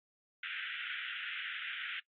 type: band-pass noise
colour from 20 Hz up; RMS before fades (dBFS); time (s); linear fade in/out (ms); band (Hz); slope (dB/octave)
pink; -41; 0.43-2; 5; 1400 to 3400; 96
effects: noise-tail reverb RT60 0.1 s tail -20 dB re dry + AAC 32 kbps